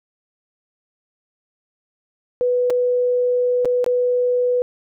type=tone with dropouts; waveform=sine; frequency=493.9 Hz; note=B4; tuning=in tune; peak=-15 dBFS; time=2.41-4.62 s; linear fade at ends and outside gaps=0 ms; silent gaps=2.7-2.704 / 3.648-3.655 / 3.843-3.863 s; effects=none